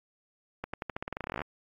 accelerating click train, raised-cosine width 0.5 ms, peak -19 dBFS, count 20, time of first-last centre 0.64-1.417 s, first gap 96 ms, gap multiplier 0.89, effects AAC 48 kbps

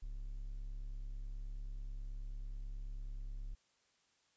triangle tone, 34.65 Hz, C#1, in tune, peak -39 dBFS, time 0.02-3.55 s, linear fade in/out 10 ms, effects white hiss -75 dBFS RMS until 4.36 s + resampled to 16000 Hz

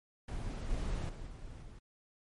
brown noise with level steps, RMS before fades -38 / -35 / -44 / -47 / -50 dBFS, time 0.28-1.79 s, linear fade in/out 5 ms, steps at 0.7 / 1.09 / 1.27 / 1.62 s, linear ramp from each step 2 ms, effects MP3 48 kbps

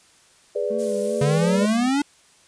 sine chord, G# diminished, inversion none, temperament equal, 415.3 / 493.9 / 587.3 Hz, G#4 / B4 / D5, 0 / 0 / 0 cents, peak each -26 dBFS, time 0.55-1.66 s, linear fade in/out 10 ms
triangle tone with vibrato, 214.8 Hz, A3, 41 cents flat, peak -27 dBFS, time 0.7-1.89 s, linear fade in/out 10 ms, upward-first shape sine, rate 2.6 Hz, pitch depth 87 cents each way
violet noise, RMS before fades -33 dBFS, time 0.78-1.77 s, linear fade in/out 20 ms
square exponential sweep, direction up, 138.59 to 293.7 Hz, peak -19 dBFS, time 1.21-2.02 s, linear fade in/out 5 ms
effects white hiss -55 dBFS RMS until 2.47 s + resampled to 22050 Hz

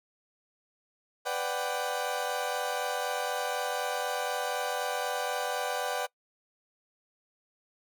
30% pulse chord, G major seventh, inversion first, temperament equal with one note detuned, 498.2 / 587.3 / 740 / 784 Hz, B4 / D5 / F#5 / G5, +15 / 0 / 0 / 0 cents, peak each -33 dBFS, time 1.25-6.07 s, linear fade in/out 20 ms, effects noise-tail reverb RT60 0.1 s tail -22 dB re dry

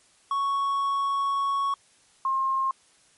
triangle / sine tone pair in turn, 1110 / 1067 Hz, C#6 / C6, +2 / +34 cents, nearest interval minor second, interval 68 cents, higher first, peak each -21 / -22 dBFS, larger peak first, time 0.31-1.74 / 2.25-2.71 s, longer first, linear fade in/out 2 ms, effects white hiss -60 dBFS RMS until 3.17 s + MP3 48 kbps

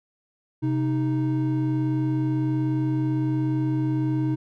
triangle tone pair together, 130.81 / 311.1 Hz, C3 / D#4, 0 / 0 cents, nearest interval octave + minor third, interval 1500 cents, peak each -22 dBFS, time 0.62-4.36 s, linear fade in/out 20 ms, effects none

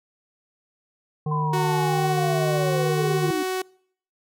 harmonic tone, 152.4 Hz, D#3, 36 cents flat, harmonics 1 / 3 / 5 / 7, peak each -23 / -33 / -37 / -40 dBFS, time 1.26-3.31 s, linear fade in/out 5 ms
sine linear sweep, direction down, 1025 to 293.7 Hz, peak -25 dBFS, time 1.31-3.43 s, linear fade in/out 5 ms
sawtooth tone with pitch glide, 370 to 373 Hz, F#4 to F#4, 0 to +14 cents, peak -20 dBFS, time 1.53-3.62 s, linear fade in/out 5 ms, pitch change +14 cents, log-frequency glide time 1.78-2.06 s
effects noise-tail reverb RT60 0.6 s tail -25 dB re dry

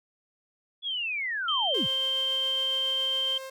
sine linear sweep, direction down, 3435 to 59.9 Hz, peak -28 dBFS, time 0.82-1.88 s, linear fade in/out 50 ms
sine tone, 3137 Hz, G7, 1 cent sharp, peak -25 dBFS, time 1.48-3.38 s, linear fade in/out 5 ms
sawtooth tone with tremolo, 530 Hz, C5, 22 cents sharp, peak -33 dBFS, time 1.74-3.5 s, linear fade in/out 5 ms, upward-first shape sine, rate 7.2 Hz, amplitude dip 25%
effects none

